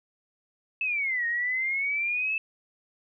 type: exponential two-way sweep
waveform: sine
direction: down then up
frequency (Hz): 2637 to 1855 to 2637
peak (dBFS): -25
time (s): 0.81-2.38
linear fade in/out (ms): 2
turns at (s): 1.26
effects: none